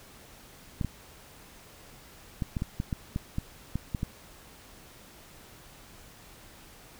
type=clicks; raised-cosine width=5 ms; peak=-17 dBFS; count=12; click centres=0.812 / 0.847 / 2.422 / 2.568 / 2.621 / 2.801 / 2.928 / 3.161 / 3.384 / 3.756 / 3.948 / 4.031 s; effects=pink hiss -52 dBFS RMS until 6.99 s